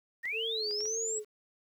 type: linear sweep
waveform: sine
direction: up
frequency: 1795 to 7902 Hz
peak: -32 dBFS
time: 0.23-1.2 s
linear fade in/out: 20 ms
type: clicks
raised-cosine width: 0.2 ms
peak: -32 dBFS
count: 4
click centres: 0.255 / 0.71 / 0.807 / 0.856 s
type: tone with vibrato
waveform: sine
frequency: 435.2 Hz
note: A4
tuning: 19 cents flat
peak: -36 dBFS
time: 0.32-1.25 s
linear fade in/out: 50 ms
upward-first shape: sine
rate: 1.8 Hz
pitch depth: 70 cents each way
effects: 10-bit